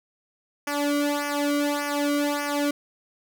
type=tone with flanger; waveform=sawtooth; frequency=289.5 Hz; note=D4; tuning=25 cents flat; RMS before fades=-25 dBFS; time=0.67-2.71 s; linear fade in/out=5 ms; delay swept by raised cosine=0.25 to 1.17 ms; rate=1.7 Hz; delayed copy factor=-0.9; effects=none